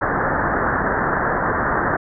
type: low-pass noise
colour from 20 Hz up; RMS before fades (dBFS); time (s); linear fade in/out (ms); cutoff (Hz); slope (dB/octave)
white; -20; 0.01-1.97; 10; 1800; 96
effects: none